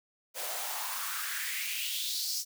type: noise with high-pass filter sweep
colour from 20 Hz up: white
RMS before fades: -35 dBFS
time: 0.34-2.45 s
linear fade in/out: 50 ms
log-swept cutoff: 520 to 5600 Hz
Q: 3.9
effects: none